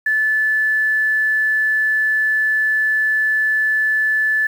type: tone with quantisation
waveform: sine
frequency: 1740 Hz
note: A6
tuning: 20 cents flat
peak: -14 dBFS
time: 0.06-4.47 s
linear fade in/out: 5 ms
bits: 7
effects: none